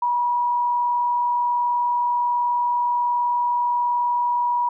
sine tone with frequency modulation, 967 Hz, B5, 37 cents flat, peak -18 dBFS, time 0.02-4.69 s, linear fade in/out 5 ms, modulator 38.7 Hz, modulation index 0.33, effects none

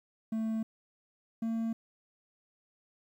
triangle tone pair in turn, 221.9 / 226.6 Hz, A3 / A#3, +15 / -49 cents, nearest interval unison, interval 36 cents, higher second, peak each -28 dBFS, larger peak neither, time 0.32-0.63 / 1.42-1.73 s, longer neither, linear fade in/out 5 ms, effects 11-bit

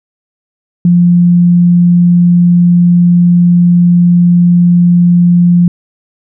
sine tone, 174.8 Hz, F3, 2 cents sharp, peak -3 dBFS, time 0.85-5.68 s, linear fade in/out 2 ms, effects none

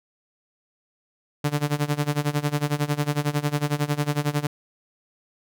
sawtooth tone with tremolo, 146.83 Hz, D3, in tune, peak -15 dBFS, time 1.44-4.47 s, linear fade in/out 5 ms, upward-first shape sine, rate 11 Hz, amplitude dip 90%, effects none

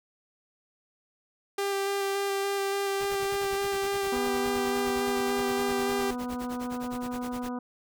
sawtooth tone with vibrato, 396 Hz, G4, 18 cents sharp, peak -23 dBFS, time 1.58-6.11 s, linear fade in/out 5 ms, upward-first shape square, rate 3.5 Hz, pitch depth 10 cents each way
pink noise with tremolo, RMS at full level -41 dBFS, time 3-7.49 s, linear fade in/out 5 ms, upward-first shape sine, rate 9.7 Hz, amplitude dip 100%
harmonic tone, 246.9 Hz, B3, in tune, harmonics 1 / 2 / 3 / 4 / 5 / 6, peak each -32 / -40 / -42 / -42 / -45 / -51 dBFS, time 4.12-7.59 s, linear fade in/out 5 ms
effects none

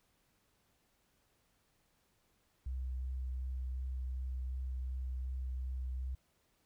sine tone with vibrato, 64 Hz, C2, 38 cents flat, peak -36 dBFS, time 2.66-6.15 s, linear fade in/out 5 ms, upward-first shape triangle, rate 2.7 Hz, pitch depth 15 cents each way, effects pink hiss -75 dBFS RMS until 6.65 s

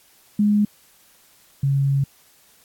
sine tone pair in turn, 207.7 / 138.18 Hz, G#3 / C#3, 0 / -5 cents, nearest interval perfect fifth, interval 705 cents, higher first, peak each -14 / -16 dBFS, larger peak first, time 0.39-0.65 / 1.63-2.04 s, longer second, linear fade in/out 5 ms, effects white hiss -55 dBFS RMS until 2.64 s + AAC 64 kbps

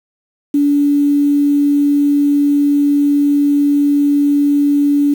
sine tone with quantisation, 287.6 Hz, D4, 36 cents flat, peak -9 dBFS, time 0.54-5.14 s, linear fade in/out 5 ms, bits 6, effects none

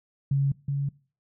sine tone pair in turn, 138.59 / 140.28 Hz, C#3 / C#3, 0 / +21 cents, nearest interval unison, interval 21 cents, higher second, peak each -20 / -24 dBFS, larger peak first, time 0.31-0.52 / 0.68-0.89 s, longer neither, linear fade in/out 5 ms, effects noise-tail reverb RT60 0.4 s tail -22 dB re dry

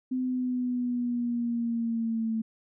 sine linear sweep, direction down, 256.8 to 221.9 Hz, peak -26 dBFS, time 0.11-2.42 s, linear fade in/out 10 ms, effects none

